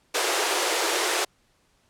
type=high-pass noise; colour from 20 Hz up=pink; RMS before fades=-24 dBFS; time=0.14-1.25 s; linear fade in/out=10 ms; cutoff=330 Hz; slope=96 dB/octave; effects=pink hiss -65 dBFS RMS until 1.89 s + low-pass 10000 Hz 12 dB/octave